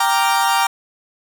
40% pulse chord, G minor seventh, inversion none, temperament equal, 784 / 932.3 / 1174.7 / 1396.9 Hz, G5 / Bb5 / D6 / F6, 0 / 0 / 0 / 0 cents, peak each -18 / -17 / -21 / -23 dBFS, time 0-0.67 s, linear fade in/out 5 ms, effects none

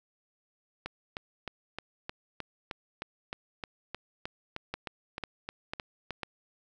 two click trains, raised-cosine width 0.3 ms, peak -18 / -20 dBFS, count 4 / 18, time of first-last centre 4.74-6.233 / 0.86-6.107 s, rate 2.01 / 3.24 Hz, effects none

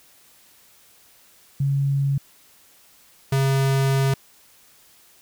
sine / square tone pair in turn, 139 / 135.59 Hz, C#3 / C#3, +5 / -38 cents, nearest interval unison, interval 43 cents, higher first, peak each -18 dBFS, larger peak neither, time 1.6-2.18 / 3.32-4.14 s, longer second, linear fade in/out 5 ms, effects white hiss -54 dBFS RMS until 5.21 s

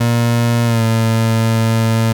30% pulse tone with pitch glide, 117.9 to 112.97 Hz, A#2 to A2, +20 to +46 cents, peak -9 dBFS, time 0-2.13 s, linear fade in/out 10 ms, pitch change -74 cents, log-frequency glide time 0.65-0.83 s, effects none

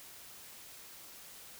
silence, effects white hiss -52 dBFS RMS until 1.59 s

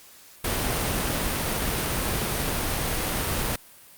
pink noise, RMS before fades -26 dBFS, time 0.44-3.56 s, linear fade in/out 5 ms, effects white hiss -50 dBFS RMS until 3.97 s + Opus 48 kbps

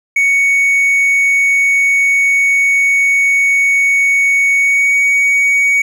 triangle tone with pitch glide, 2228 to 2245 Hz, C#7 to C#7, +8 to +21 cents, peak -7 dBFS, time 0.16-5.82 s, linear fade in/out 5 ms, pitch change +13 cents, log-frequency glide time 4.57-4.97 s, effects none

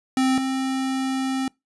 square tone pair in turn, 261.6 / 264.2 Hz, C4 / C4, 0 / +17 cents, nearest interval unison, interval 17 cents, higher second, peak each -18 / -23 dBFS, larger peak first, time 0.17-0.38 / 0.38-1.48 s, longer second, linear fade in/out 2 ms, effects noise-tail reverb RT60 0.2 s tail -25 dB re dry + resampled to 24000 Hz

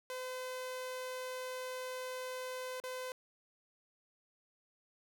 sawtooth tone with dropouts, 510 Hz, C5, 44 cents flat, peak -36 dBFS, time 0.1-3.12 s, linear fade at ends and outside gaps 1 ms, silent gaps 2.801-2.838 s, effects 11-bit

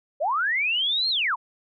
sine linear two-way sweep, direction up then down, 531 to 4299 to 838 Hz, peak -21 dBFS, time 0.2-1.36 s, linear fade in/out 20 ms, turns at 1.09 s, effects none

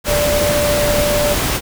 sine tone in noise, 587.3 Hz, D5, in tune, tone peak -15 dBFS, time 0.06-1.37 s, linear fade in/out 50 ms, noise pink, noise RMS -18 dBFS, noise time 0.04-1.61 s, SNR 0 dB, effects none

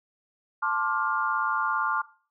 sine chord, D minor seventh, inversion second, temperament just, 881 / 1057.2 / 1174.7 / 1409.6 Hz, A5 / C6 / D6 / F6, +2 / +18 / 0 / +16 cents, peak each -31 / -30 / -29 / -28 dBFS, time 0.62-2.02 s, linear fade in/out 10 ms, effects noise-tail reverb RT60 0.4 s tail -18 dB re dry

